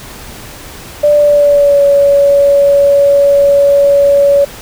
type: tone with pitch glide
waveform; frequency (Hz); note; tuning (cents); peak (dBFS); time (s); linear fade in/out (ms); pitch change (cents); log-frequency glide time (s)
sine; 589 to 564.7; D5 to C#5; +5 to +32; -4; 1.03-4.45; 10; -73; 1.15-1.83
effects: pink hiss -30 dBFS RMS until 4.61 s